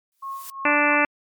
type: noise with exponential growth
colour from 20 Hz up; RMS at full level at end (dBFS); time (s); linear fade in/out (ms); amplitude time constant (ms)
blue; -34; 0.12-0.5; 0; 81
type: tone with tremolo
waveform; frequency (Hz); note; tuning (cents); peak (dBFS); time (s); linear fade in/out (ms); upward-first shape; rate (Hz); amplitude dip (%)
sine; 1087; C#6; -34; -28; 0.22-0.96; 10; sine; 2.9; 85
type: harmonic tone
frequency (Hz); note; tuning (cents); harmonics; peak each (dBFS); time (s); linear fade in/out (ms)
293.3; D4; -2; 1 / 2 / 3 / 4 / 5 / 6 / 7 / 8 / 9; -25 / -25 / -25 / -25 / -25 / -25 / -25 / -25 / -25; 0.65-1.05; 2
effects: MP3 96 kbps